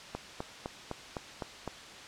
click train, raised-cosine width 1 ms, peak -21 dBFS, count 7, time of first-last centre 0.15-1.677 s, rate 3.93 Hz, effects white hiss -47 dBFS RMS until 2.07 s + low-pass 5000 Hz 12 dB/octave

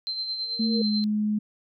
sine tone with tremolo, 4111 Hz, C8, 31 cents flat, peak -26 dBFS, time 0.07-1.04 s, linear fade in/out 0 ms, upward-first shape sine, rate 9.2 Hz, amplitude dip 45%
sine tone with exponential growth, 467.3 Hz, A#4, 4 cents sharp, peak -25 dBFS, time 0.39-0.82 s, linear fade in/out 5 ms, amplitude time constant 92 ms
sine tone with pitch glide, 222.9 to 211.4 Hz, A3 to G#3, +23 to +31 cents, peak -22 dBFS, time 0.59-1.39 s, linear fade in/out 10 ms, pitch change -92 cents, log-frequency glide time 0.73-0.86 s
effects none

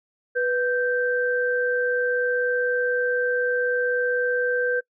sine tone pair together, 492.6 / 1564 Hz, B4 / G6, -5 / -4 cents, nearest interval octave + minor sixth, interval 2001 cents, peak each -22 / -24 dBFS, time 0.35-4.81 s, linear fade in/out 20 ms, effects noise-tail reverb RT60 0.1 s tail -25 dB re dry

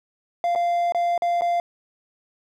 triangle tone with dropouts, 694 Hz, F5, 11 cents flat, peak -17 dBFS, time 0.44-1.6 s, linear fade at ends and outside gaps 1 ms, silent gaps 0.551-0.558 / 0.922-0.947 / 1.178-1.221 / 1.41-1.419 s, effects none

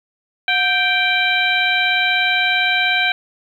harmonic tone with a mistuned harmonic, 783 Hz, G5, 2 cents flat, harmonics 1 / 2 / 3 / 4 / 5, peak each -23 / -19 / -18 / -23 / -23 dBFS, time 0.48-3.12 s, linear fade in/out 2 ms, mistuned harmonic 1, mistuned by -130 cents, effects 8-bit

